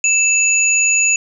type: tone pair together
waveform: sine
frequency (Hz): 2637 / 6851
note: E7 / A8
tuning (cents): 0 / -47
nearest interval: octave + perfect fourth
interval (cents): 1653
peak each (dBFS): -14 / -14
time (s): 0.04-1.16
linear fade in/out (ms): 2
effects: none